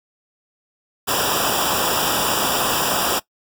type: noise with comb filter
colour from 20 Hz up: pink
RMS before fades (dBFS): -20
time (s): 1.07-3.2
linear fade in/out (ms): 20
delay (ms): 0.47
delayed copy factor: -1
effects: noise-tail reverb RT60 0.1 s tail -19 dB re dry